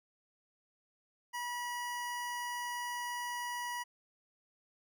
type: tone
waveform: 25% pulse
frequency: 969 Hz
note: B5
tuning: 33 cents flat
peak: -33 dBFS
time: 1.33-3.84 s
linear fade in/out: 20 ms
effects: none